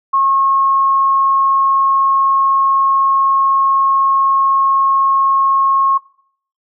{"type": "tone", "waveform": "sine", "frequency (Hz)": 1086, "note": "C#6", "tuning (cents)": -36, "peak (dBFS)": -10, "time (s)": [0.13, 5.98], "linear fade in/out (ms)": 10, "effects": ["noise-tail reverb RT60 0.6 s tail -19 dB re dry"]}